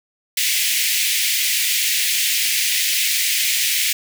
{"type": "high-pass noise", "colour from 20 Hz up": "pink", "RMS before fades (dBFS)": -19, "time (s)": [0.37, 3.93], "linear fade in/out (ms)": 5, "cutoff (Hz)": 2000, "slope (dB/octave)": 48, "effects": []}